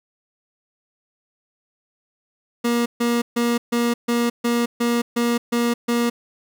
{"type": "tone bursts", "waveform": "30% pulse", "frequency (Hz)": 237.2, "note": "A#3", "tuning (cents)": 30, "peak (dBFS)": -15, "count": 10, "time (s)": [2.64, 6.1], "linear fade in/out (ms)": 10, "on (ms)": 220, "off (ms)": 140, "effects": []}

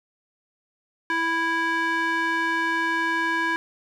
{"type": "tone with band-pass filter", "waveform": "square", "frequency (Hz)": 329.6, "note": "E4", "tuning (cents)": 0, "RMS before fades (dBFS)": -24, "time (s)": [1.1, 3.56], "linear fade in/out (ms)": 0, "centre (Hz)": 1500, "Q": 2.6, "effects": []}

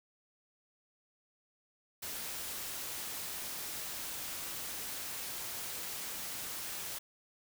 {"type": "noise", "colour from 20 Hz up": "white", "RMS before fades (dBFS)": -41, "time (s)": [2.02, 6.99], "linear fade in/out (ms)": 10, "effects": []}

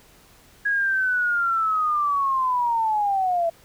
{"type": "linear sweep", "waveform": "sine", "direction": "down", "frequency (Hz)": [1661.2, 659.3], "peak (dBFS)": -19, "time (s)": [0.65, 3.5], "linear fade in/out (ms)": 10, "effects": ["pink hiss -53 dBFS RMS until 3.64 s"]}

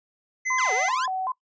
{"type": "tone", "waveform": "square", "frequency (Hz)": 2044, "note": "C7", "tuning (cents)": -41, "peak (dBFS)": -24, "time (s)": [0.45, 0.9], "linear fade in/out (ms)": 20}
{"type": "tone with vibrato", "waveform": "sine", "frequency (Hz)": 880, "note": "A5", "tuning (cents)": 0, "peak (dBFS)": -25, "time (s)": [0.5, 1.32], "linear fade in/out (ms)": 5, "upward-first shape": "square", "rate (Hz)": 2.6, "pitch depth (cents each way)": 270}
{"type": "exponential two-way sweep", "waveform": "sawtooth", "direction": "down then up", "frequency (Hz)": [1760, 409.2, 1760], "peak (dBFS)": -24, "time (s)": [0.58, 1.06], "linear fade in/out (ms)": 5, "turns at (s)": 0.73}
{"effects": ["noise-tail reverb RT60 0.1 s tail -19 dB re dry", "resampled to 16000 Hz"]}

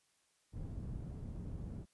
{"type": "low-pass noise", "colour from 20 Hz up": "white", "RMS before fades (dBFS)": -44, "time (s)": [0.52, 1.86], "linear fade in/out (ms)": 50, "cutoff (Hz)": 130, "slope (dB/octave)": 12, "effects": ["white hiss -75 dBFS RMS until 1.93 s", "resampled to 24000 Hz"]}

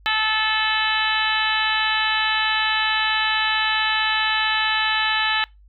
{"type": "harmonic tone", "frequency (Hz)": 435.4, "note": "A4", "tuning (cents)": -18, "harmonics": [2, 3, 4, 5, 6, 7, 8, 9], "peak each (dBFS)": [-26, -27, -23, -30, -27, -26, -32, -28], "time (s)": [0.06, 5.44], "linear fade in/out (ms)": 0, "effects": ["noise-tail reverb RT60 0.2 s tail -23 dB re dry", "added 50 Hz sine -47 dBFS peak until 5.68 s"]}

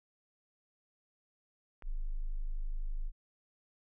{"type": "click", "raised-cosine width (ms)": 0.5, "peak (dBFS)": -35, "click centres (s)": 1.823}
{"type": "tone", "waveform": "sine", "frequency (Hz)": 25.96, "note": "G#0", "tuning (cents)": 0, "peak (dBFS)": -32, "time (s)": [1.83, 3.12], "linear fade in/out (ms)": 50}
{"effects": []}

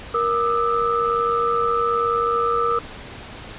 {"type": "tone cluster", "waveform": "sine", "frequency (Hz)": [469.4, 1204, 1303], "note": ["A#4", "D6", "E6"], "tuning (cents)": [12, 43, -20], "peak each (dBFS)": -22, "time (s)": [0.14, 2.79], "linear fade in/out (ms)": 5, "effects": ["pink hiss -37 dBFS RMS until 3.58 s", "resampled to 8000 Hz"]}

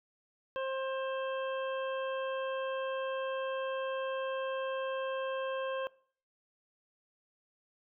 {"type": "harmonic tone", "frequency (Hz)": 530, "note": "C5", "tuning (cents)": 22, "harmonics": [1, 2, 3, 5, 6], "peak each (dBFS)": [-34, -40, -44, -48, -50], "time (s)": [0.56, 5.87], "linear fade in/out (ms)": 0, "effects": ["noise-tail reverb RT60 0.5 s tail -22 dB re dry"]}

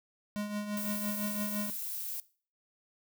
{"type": "tone with tremolo", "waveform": "square", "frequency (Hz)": 207.7, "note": "G#3", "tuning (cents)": 0, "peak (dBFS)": -32, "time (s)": [0.36, 1.7], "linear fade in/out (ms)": 0, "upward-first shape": "triangle", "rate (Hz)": 5.9, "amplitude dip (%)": 60}
{"type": "noise", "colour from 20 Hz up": "violet", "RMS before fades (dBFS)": -38, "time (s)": [0.77, 2.2], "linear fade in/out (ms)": 0}
{"effects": ["noise-tail reverb RT60 0.4 s tail -19 dB re dry"]}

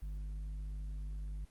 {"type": "tone with tanh clipping", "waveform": "triangle", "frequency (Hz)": 50.4, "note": "G1", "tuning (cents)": 49, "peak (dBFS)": -40, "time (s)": [0.02, 1.45], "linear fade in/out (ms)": 5, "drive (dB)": 11, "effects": ["pink hiss -68 dBFS RMS until 1.5 s", "Opus 24 kbps"]}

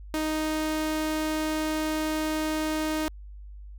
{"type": "tone", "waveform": "sawtooth", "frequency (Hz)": 311.1, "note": "D#4", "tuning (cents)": 0, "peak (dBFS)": -22, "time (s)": [0.14, 3.08], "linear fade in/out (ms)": 0, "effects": ["added 50 Hz sine -40 dBFS peak until 3.78 s"]}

